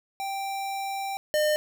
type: tone pair in turn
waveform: square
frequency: 784 / 606.2 Hz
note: G5 / D#5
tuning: 0 / -45 cents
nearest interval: major third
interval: 445 cents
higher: first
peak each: -30 / -22 dBFS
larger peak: second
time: 0.2-1.17 / 1.34-1.56 s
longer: first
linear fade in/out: 0 ms
effects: none